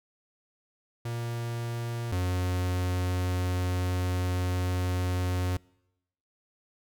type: tone pair in turn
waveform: 45% pulse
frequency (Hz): 117.7 / 90.63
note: A#2 / F#2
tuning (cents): +17 / -35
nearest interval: perfect fourth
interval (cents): 452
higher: first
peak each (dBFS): -31 / -26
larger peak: second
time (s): 1.05-2.12 / 2.12-5.57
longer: second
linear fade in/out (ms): 5
effects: noise-tail reverb RT60 0.9 s tail -25 dB re dry